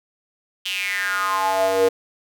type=tone with high-pass filter sweep; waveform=square; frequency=95.5 Hz; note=G2; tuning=45 cents flat; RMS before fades=-21 dBFS; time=0.65-1.89 s; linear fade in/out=10 ms; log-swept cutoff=3100 to 440 Hz; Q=6.5; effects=none